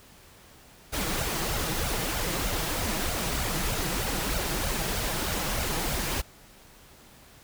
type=noise with flanger; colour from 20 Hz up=pink; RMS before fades=-29 dBFS; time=0.92-6.22 s; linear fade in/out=20 ms; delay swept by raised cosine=1.3 to 6.3 ms; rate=3.2 Hz; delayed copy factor=+0.75; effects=pink hiss -53 dBFS RMS until 7.43 s